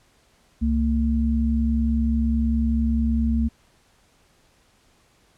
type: tone pair together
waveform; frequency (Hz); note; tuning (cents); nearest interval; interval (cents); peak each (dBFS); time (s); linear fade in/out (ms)
sine; 67.65 / 227.7; C#2 / A#3; -42 / -40; octave + major sixth; 2102; -21; 0.61-3.49; 20
effects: pink hiss -60 dBFS RMS until 5.37 s + low-pass 10000 Hz 12 dB/octave